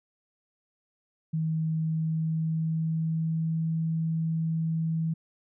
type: tone with pitch glide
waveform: sine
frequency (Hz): 159.5 to 162.01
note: D#3 to E3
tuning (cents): +43 to -30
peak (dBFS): -25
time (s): 1.33-5.14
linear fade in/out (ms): 10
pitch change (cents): +27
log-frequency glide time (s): 1.79-3.7
effects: none